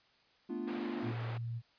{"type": "chord", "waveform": "triangle", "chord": "B half-diminished seventh", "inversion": "third", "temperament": "equal with one note detuned", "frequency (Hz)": [220, 246.9, 293.7, 347.4], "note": ["A3", "B3", "D4", "F4"], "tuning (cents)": [0, 0, 0, -9], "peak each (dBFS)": [-41, -39, -41, -39], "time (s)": [0.49, 1.12], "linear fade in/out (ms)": 10}
{"type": "band-pass noise", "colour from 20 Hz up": "pink", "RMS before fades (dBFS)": -47, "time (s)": [0.67, 1.38], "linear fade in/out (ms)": 10, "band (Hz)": [290, 2500], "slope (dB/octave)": 12}
{"type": "tone", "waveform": "sine", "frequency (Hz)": 116.54, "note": "A#2", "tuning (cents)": 0, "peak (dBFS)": -36, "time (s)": [1.02, 1.62], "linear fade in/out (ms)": 50}
{"effects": ["white hiss -68 dBFS RMS until 1.78 s", "resampled to 11025 Hz"]}